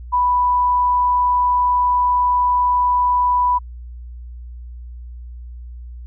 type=tone; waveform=sine; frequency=987.8 Hz; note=B5; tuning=in tune; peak=-13 dBFS; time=0.12-3.59 s; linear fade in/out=20 ms; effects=added 60 Hz sine -31 dBFS peak until 6.06 s